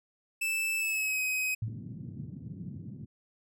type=tone with pitch glide; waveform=45% pulse; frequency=2637 to 2524 Hz; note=E7 to D#7; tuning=0 to +24 cents; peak=-28 dBFS; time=0.41-1.55 s; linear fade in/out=10 ms; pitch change=-76 cents; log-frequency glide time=0.78-1.21 s
type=tone with exponential decay; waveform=sine; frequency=110 Hz; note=A2; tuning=in tune; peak=-27 dBFS; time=1.62-1.92 s; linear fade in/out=5 ms; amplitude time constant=64 ms
type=band-pass noise; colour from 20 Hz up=pink; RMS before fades=-42 dBFS; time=1.66-3.06 s; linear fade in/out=20 ms; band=110 to 220 Hz; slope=24 dB/octave
effects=none